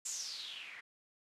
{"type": "noise with low-pass filter sweep", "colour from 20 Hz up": "blue", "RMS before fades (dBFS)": -44, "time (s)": [0.05, 0.81], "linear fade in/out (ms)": 10, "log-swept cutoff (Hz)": [7600, 1900], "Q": 6.4, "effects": ["resampled to 32000 Hz"]}